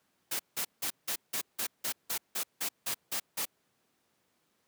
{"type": "noise bursts", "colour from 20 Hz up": "white", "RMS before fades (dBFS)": -33, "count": 13, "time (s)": [0.31, 3.455], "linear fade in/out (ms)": 10, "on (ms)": 85, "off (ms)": 170, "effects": ["pink hiss -74 dBFS RMS until 4.67 s", "high-pass 150 Hz 12 dB/octave"]}